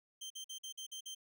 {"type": "tone bursts", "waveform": "25% pulse", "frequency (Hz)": 3136, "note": "G7", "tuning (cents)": 0, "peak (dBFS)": -40, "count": 7, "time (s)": [0.21, 1.149], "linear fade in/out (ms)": 10, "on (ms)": 93, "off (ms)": 48, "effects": []}